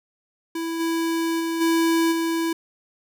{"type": "tone with level steps", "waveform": "square", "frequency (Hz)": 330, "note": "E4", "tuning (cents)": 2, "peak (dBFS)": [-26, -22, -24, -18, -22], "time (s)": [0.55, 2.53], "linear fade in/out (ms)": 5, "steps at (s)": [0.79, 1.39, 1.6, 2.11], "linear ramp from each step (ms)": 20, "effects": []}